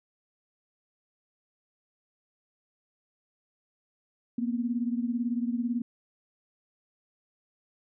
sine beating tone pair, 234.8 / 252.8 Hz, A#3 / B3, +13 / +41 cents, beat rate 18 Hz, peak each -28 / -32 dBFS, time 4.38-5.82 s, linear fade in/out 5 ms, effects none

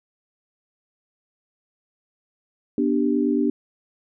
sine chord, G major, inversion first, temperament just, 245 / 294 / 392 Hz, B3 / D4 / G4, -14 / +2 / 0 cents, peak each -22 / -21 / -25 dBFS, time 2.78-3.5 s, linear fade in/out 2 ms, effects none

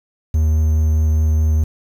triangle tone with vibrato, 77.8 Hz, D#2, in tune, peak -10 dBFS, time 0.34-1.64 s, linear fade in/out 5 ms, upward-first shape triangle, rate 4.8 Hz, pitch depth 8 cents each way, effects 7-bit

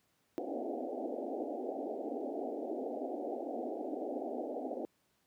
pink band-pass noise, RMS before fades -39 dBFS, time 0.38-4.85 s, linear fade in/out 0 ms, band 240 to 780 Hz, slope 96 dB/octave, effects pink hiss -75 dBFS RMS until 5.26 s + high-pass 100 Hz 12 dB/octave

